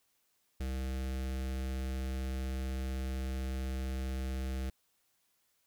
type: tone with notch filter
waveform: square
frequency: 65.41 Hz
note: C2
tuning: in tune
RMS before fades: -36 dBFS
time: 0.6-4.7 s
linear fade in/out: 5 ms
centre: 990 Hz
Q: 1.9
effects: white hiss -75 dBFS RMS until 5.66 s